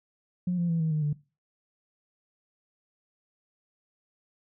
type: tone with pitch steps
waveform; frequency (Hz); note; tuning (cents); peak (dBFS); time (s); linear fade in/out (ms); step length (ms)
sine; 179.2 / 172.4 / 165.85 / 159.56 / 153.5 / 147.67; F3 / F3 / E3 / D#3 / D#3 / D3; +45 / -22 / +11 / +44 / -23 / +10; -23; 0.47-1.13; 5; 110
effects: noise-tail reverb RT60 0.3 s tail -20 dB re dry + tanh soft clip ceiling -20 dBFS

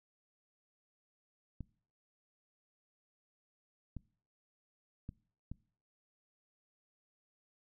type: clicks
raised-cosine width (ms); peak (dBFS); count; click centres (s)
5; -30; 4; 1.607 / 3.967 / 5.091 / 5.516
effects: noise-tail reverb RT60 0.5 s tail -23 dB re dry

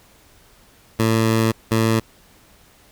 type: tone bursts at uneven times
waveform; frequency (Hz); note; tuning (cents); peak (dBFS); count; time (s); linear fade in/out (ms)
15% pulse; 112.2; A2; +34; -9; 2; 0.99-1.52 / 1.71-2; 10
effects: pink hiss -52 dBFS RMS until 2.91 s

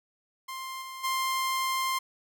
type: tone with level steps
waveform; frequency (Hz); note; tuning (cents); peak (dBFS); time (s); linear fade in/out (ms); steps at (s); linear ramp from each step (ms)
sawtooth; 1052; C6; +9; -32 / -35 / -23; 0.48-1.99; 10; 0.81 / 1.03; 20
effects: none

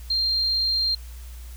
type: tone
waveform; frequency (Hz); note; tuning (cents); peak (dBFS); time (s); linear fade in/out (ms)
sine; 4186; C8; 0; -20; 0.1-0.95; 5
effects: added 60 Hz sine -36 dBFS peak until 1.56 s + white hiss -50 dBFS RMS until 1.56 s

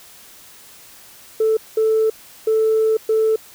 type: tone bursts at uneven times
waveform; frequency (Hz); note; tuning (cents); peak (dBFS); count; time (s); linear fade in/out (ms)
sine; 440; A4; 0; -12; 4; 1.4-1.57 / 1.77-2.1 / 2.47-2.97 / 3.09-3.36; 5
effects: tanh soft clip ceiling -10 dBFS + white hiss -44 dBFS RMS until 3.54 s

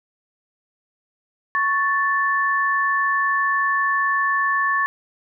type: tone pair together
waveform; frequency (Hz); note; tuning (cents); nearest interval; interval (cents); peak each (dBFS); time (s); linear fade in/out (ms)
sine; 1108.7 / 1756.4; C#6 / A6; 0 / -4; minor sixth; 796; -20; 1.55-4.86; 0
effects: none

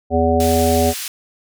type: harmonic tone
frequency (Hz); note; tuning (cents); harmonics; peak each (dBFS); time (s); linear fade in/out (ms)
82.41; E2; 0; 1 / 3 / 5 / 7 / 9; -19 / -19 / -19 / -19 / -19; 0.1-0.94; 50
type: band-pass noise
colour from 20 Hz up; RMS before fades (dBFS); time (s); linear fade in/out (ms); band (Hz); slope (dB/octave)
white; -27; 0.4-1.08; 2; 1800 to 13000; 12
effects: none

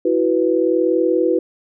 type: chord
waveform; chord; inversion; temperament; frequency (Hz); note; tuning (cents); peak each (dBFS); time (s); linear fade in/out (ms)
sine; E suspended second; none; equal; 329.6 / 370 / 493.9; E4 / F#4 / B4; 0 / 0 / 0; -18; 0.05-1.39; 5
effects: none

